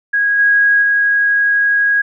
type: tone with level steps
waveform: sine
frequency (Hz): 1648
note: G#6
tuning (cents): -14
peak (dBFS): -11 / -8 / -10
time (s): 0.13-2.02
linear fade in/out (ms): 10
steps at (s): 0.38 / 0.81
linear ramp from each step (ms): 20
effects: none